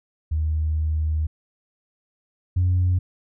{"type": "tone pair in turn", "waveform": "sine", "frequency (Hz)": [77.78, 90.43], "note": ["D#2", "F#2"], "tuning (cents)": [0, -39], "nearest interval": "minor third", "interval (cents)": 261, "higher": "second", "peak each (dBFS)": [-19, -15], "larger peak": "second", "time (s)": [[0.31, 1.27], [2.56, 2.99]], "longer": "first", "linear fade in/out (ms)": 10, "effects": ["tanh soft clip ceiling -14 dBFS"]}